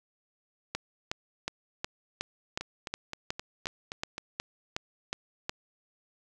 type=two click trains; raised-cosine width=0.2 ms; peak=-19 / -14 dBFS; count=7 / 14; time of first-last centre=2.61-4.181 / 0.75-5.495 s; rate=3.82 / 2.74 Hz; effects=none